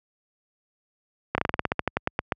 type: slowing click train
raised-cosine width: 0.5 ms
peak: -7 dBFS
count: 15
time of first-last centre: 1.35-2.322 s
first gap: 30 ms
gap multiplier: 1.12
effects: high-pass 60 Hz 12 dB/octave